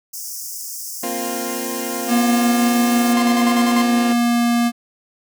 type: high-pass noise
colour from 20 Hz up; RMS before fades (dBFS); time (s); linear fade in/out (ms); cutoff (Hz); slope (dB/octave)
pink; -30; 0.13-3.14; 10; 5100; 96
type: chord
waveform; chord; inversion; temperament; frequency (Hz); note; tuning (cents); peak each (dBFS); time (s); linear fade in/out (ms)
20% pulse; Bb suspended second; none; equal with one note detuned; 233.1 / 263 / 349.2; Bb3 / C4 / F4; 0 / +9 / 0; -23; 1.03-4.13; 5
type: tone with pitch glide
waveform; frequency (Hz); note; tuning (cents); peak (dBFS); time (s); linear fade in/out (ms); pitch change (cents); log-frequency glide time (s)
square; 239.3 to 237; A#3 to A#3; +46 to +29; -15; 2.07-4.72; 50; -17; 3.71-4.47
type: tone bursts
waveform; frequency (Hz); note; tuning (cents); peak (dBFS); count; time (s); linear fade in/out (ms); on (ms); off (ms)
sawtooth; 1048; C6; +2; -18; 7; 3.17-3.816; 0; 52; 47
effects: none